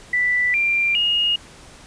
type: tone with pitch steps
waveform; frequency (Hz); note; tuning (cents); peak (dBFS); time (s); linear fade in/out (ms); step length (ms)
sine; 1976 / 2377 / 2860; B6 / D7 / F7; 0 / +20 / +41; -16; 0.13-1.36; 5; 410
effects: pink hiss -44 dBFS RMS until 1.86 s + resampled to 22050 Hz